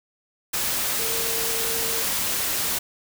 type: tone in noise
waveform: sine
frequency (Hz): 456.1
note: A#4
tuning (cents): -38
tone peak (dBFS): -33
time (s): 0.99-2.03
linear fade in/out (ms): 10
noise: white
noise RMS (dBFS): -25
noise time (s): 0.53-2.79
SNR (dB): -11
effects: none